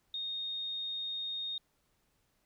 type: tone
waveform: sine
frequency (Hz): 3700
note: A#7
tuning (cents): -14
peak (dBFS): -35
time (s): 0.14-1.58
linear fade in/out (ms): 2
effects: pink hiss -75 dBFS RMS until 2.45 s